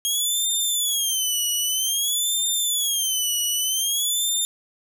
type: tone with vibrato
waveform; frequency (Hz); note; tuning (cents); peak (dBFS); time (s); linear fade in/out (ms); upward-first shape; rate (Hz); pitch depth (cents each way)
15% pulse; 3250; G#7; -38; -14; 0.05-4.45; 0; sine; 0.52; 180
effects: none